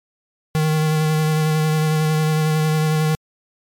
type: tone with vibrato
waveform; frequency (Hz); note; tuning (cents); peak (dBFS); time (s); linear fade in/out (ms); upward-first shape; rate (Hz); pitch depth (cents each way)
square; 155.56; D#3; 0; -16; 0.55-3.15; 0; sine; 11; 18
effects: MP3 96 kbps